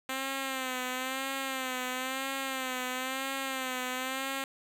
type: tone with vibrato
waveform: 5% pulse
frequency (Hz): 261.6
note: C4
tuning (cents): 0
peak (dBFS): -21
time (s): 0.09-4.44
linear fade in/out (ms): 2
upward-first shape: sine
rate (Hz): 1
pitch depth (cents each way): 59
effects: none